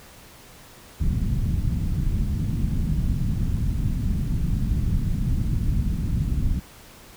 pink low-pass noise, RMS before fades -23 dBFS, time 1-6.6 s, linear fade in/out 10 ms, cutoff 210 Hz, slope 24 dB/octave, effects pink hiss -47 dBFS RMS until 7.16 s

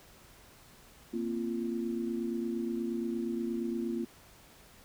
sine chord, Bb suspended second, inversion none, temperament equal with one note detuned, 233.1 / 261.6 / 343.2 Hz, Bb3 / C4 / F4, 0 / 0 / -30 cents, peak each -34 / -39 / -35 dBFS, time 1.13-4.05 s, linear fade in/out 10 ms, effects pink hiss -57 dBFS RMS until 4.84 s

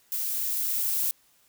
violet noise with level ramp, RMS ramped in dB -30 to -26 dBFS, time 0.12-1.11 s, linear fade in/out 0 ms, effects white hiss -63 dBFS RMS until 1.48 s

